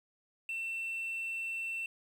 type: tone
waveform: sine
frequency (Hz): 2690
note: E7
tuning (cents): +34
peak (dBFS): -32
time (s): 0.49-1.86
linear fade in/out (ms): 2
effects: tanh soft clip ceiling -34 dBFS + 10-bit